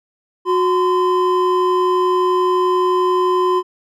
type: tone pair together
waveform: triangle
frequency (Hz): 365.5 / 1025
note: F#4 / C6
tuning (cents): -21 / -36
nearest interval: octave + tritone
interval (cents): 1785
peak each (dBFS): -13 / -15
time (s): 0.45-3.63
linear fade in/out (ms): 50
effects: none